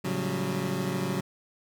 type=tone cluster; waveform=25% pulse; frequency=112.4 / 139.9 / 183.1 / 196.2 Hz; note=A2 / C#3 / F#3 / G3; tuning=+37 / +16 / -18 / +2 cents; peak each=-35 / -29 / -27 / -32 dBFS; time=0.04-1.21 s; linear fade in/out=10 ms; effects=none